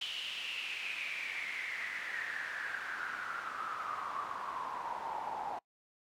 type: noise with band-pass filter sweep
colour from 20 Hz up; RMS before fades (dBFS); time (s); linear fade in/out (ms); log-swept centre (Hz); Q
pink; -40; 0.01-5.59; 5; 3100 to 810; 7.4
effects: noise-tail reverb RT60 0.1 s tail -23 dB re dry